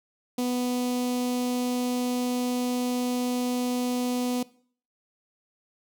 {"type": "tone with notch filter", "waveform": "sawtooth", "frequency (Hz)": 247.6, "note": "B3", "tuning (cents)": 5, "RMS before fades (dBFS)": -27, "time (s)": [0.38, 4.43], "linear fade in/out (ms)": 5, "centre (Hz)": 1600, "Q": 0.66, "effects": ["noise-tail reverb RT60 0.5 s tail -20 dB re dry"]}